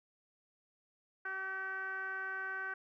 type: tone with low-pass filter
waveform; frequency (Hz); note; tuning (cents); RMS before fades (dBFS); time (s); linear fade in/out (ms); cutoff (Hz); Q
10% pulse; 382.3; G4; -43; -40; 1.25-2.74; 5; 1600; 7.5
effects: none